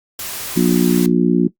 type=noise; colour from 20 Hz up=white; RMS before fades=-27 dBFS; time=0.19-1.06 s; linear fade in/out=2 ms
type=harmonic tone; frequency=59.6 Hz; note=A#1; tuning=39 cents sharp; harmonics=3 / 4 / 5 / 6; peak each=-15 / -16 / -17 / -18 dBFS; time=0.56-1.48 s; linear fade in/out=10 ms
effects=noise-tail reverb RT60 0.1 s tail -18 dB re dry + Opus 48 kbps